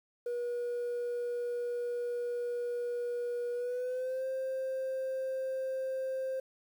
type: tone with pitch glide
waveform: sine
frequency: 482.2 to 525.8 Hz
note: B4 to C5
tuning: -41 to +8 cents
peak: -30 dBFS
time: 0.26-6.4 s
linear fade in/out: 5 ms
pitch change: +149 cents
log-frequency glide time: 3.52-4.26 s
effects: tanh soft clip ceiling -31 dBFS + 10-bit